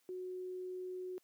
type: tone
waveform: sine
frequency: 367.3 Hz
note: F#4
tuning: 13 cents flat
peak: -40 dBFS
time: 0.09-1.18 s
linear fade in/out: 0 ms
effects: white hiss -75 dBFS RMS until 1.23 s + high-pass 200 Hz 12 dB/octave